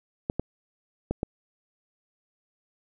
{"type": "clicks", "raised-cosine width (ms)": 2, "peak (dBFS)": -13, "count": 4, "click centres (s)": [0.299, 0.396, 1.11, 1.231], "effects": []}